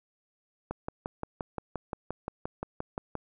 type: click train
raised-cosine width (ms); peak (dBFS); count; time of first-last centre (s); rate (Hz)
1; -19; 15; 0.71-3.153; 5.73
effects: none